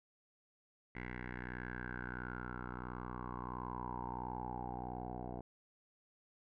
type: tone with low-pass filter sweep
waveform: 10% pulse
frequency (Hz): 61.5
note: B1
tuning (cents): -7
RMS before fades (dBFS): -44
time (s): 0.95-5.41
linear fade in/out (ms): 5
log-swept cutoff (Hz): 2000 to 670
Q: 8.1
effects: none